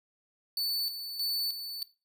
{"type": "tone with tremolo", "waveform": "45% pulse", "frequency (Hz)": 4490, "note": "C#8", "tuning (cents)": 21, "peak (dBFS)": -28, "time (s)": [0.57, 1.83], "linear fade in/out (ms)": 2, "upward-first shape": "square", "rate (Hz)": 1.6, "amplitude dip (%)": 60, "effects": ["noise-tail reverb RT60 0.3 s tail -19 dB re dry"]}